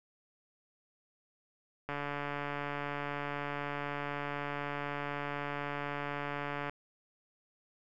click train, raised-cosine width 0.5 ms, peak -22 dBFS, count 693, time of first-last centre 1.89-6.696 s, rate 144 Hz, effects none

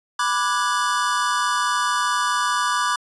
square chord, G# half-diminished seventh, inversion first, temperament equal with one note detuned, 987.8 / 1174.7 / 1467.2 / 1661.2 Hz, B5 / D6 / F#6 / G#6, 0 / 0 / -15 / 0 cents, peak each -25 / -23 / -28 / -29 dBFS, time 0.19-2.96 s, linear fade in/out 5 ms, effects resampled to 24000 Hz

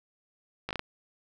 slowing click train, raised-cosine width 0.3 ms, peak -17 dBFS, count 5, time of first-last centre 0.69-0.794 s, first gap 17 ms, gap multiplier 1.29, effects 9-bit

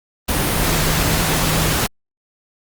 sine tone in noise, 158.9 Hz, D#3, 37 cents sharp, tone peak -23 dBFS, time 0.53-1.72 s, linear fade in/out 10 ms, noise pink, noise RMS -18 dBFS, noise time 0.28-1.87 s, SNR -8 dB, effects Opus 32 kbps

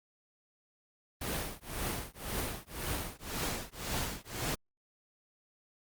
pink noise with tremolo, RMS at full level -33 dBFS, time 1.21-4.55 s, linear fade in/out 5 ms, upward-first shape triangle, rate 1.9 Hz, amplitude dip 100%, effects Opus 32 kbps

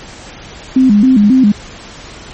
sine tone with vibrato, 231.7 Hz, A#3, 10 cents flat, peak -4 dBFS, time 0.76-1.52 s, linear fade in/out 5 ms, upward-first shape square, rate 3.7 Hz, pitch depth 200 cents each way, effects pink hiss -32 dBFS RMS until 2.33 s + MP3 32 kbps

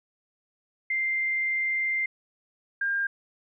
sine tone pair in turn, 2093 / 1604.2 Hz, C7 / G6, 0 / +40 cents, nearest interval perfect fourth, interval 460 cents, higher first, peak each -24 dBFS, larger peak neither, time 0.9-2.06 / 2.81-3.07 s, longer first, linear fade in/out 5 ms, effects none

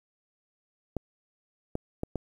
clicks, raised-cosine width 2 ms, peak -17 dBFS, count 4, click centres 0.967 / 1.754 / 2.034 / 2.157 s, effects 9-bit

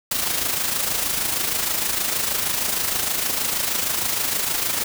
white noise with amplitude modulation, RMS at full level -21 dBFS, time 0.11-4.84 s, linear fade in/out 5 ms, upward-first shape sine, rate 26.4 Hz, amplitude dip 50%, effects none

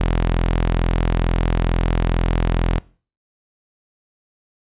sawtooth tone, 42.24 Hz, E1, 43 cents sharp, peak -12 dBFS, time 0-2.79 s, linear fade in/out 10 ms, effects noise-tail reverb RT60 0.4 s tail -22 dB re dry + resampled to 8000 Hz

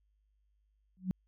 sine tone with exponential growth, 185.5 Hz, F#3, 5 cents sharp, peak -25 dBFS, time 0.97-1.11 s, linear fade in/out 0 ms, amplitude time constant 29 ms, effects added 51 Hz sine -70 dBFS peak until 1.27 s

